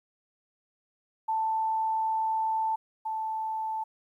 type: tone pair in turn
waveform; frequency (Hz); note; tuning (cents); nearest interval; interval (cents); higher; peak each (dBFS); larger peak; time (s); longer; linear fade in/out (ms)
sine; 884 / 879.4; A5 / A5; +8 / -1; unison; 9; first; -25 / -29; first; 1.28-2.76 / 3.05-3.84; first; 10
effects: 11-bit